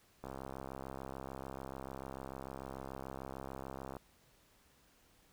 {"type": "click train", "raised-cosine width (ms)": 1, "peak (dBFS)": -30, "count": 250, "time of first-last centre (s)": [0.24, 3.968], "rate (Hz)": 66.8, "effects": ["pink hiss -68 dBFS RMS until 5.32 s"]}